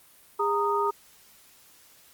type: tone cluster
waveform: sine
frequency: 408.1 / 926 / 1240 Hz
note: G#4 / A#5 / D#6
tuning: -30 / -12 / -6 cents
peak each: -27 dBFS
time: 0.39-0.91 s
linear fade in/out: 10 ms
effects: white hiss -56 dBFS RMS until 2.13 s + Opus 32 kbps